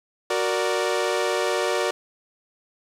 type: chord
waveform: sawtooth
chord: Gb augmented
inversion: none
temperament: equal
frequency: 370 / 466.2 / 587.3 Hz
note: Gb4 / Bb4 / D5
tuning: 0 / 0 / 0 cents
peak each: -22 dBFS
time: 0.3-1.91 s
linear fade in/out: 5 ms
effects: low-pass 9000 Hz 12 dB/octave + 9-bit